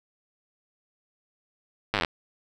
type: slowing click train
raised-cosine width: 0.3 ms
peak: -8 dBFS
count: 11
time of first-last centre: 1.94-2.048 s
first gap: 9 ms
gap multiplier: 1.04
effects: none